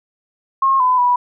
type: tone with pitch steps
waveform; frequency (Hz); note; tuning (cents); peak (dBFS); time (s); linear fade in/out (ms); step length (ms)
sine; 1077 / 1008 / 981; C6 / B5 / B5; +50 / +35 / -12; -11; 0.62-1.16; 5; 180
effects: none